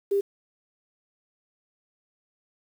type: tone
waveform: sine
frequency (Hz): 399.1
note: G4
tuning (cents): +31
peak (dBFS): -20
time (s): 0.11-0.21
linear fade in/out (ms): 10
effects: 8-bit